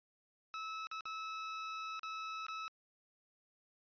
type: tone with dropouts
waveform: sawtooth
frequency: 1300 Hz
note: E6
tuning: 24 cents flat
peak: -37 dBFS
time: 0.54-2.68 s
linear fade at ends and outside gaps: 0 ms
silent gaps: 0.87-0.914 / 1.008-1.055 / 1.994-2.032 / 2.466-2.484 s
effects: resampled to 11025 Hz